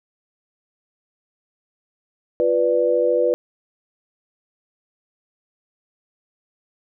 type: chord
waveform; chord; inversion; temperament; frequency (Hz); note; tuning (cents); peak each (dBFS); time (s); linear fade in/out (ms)
sine; B diminished; second; equal; 349.2 / 493.9 / 587.3; F4 / B4 / D5; 0 / 0 / 0; -23 / -17 / -21; 2.4-3.34; 0
effects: none